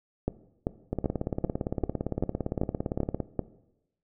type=two click trains; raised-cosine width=2 ms; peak=-13 / -15 dBFS; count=9 / 41; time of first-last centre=0.28-3.393 / 0.93-3.203 s; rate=2.57 / 17.6 Hz; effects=noise-tail reverb RT60 0.9 s tail -17 dB re dry